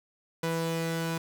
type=tone pair together; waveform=sawtooth; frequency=164.82 / 493.9 Hz; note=E3 / B4; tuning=0 / 0 cents; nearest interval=octave + perfect fifth; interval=1900 cents; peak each=-26 / -30 dBFS; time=0.43-1.18 s; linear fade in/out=5 ms; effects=none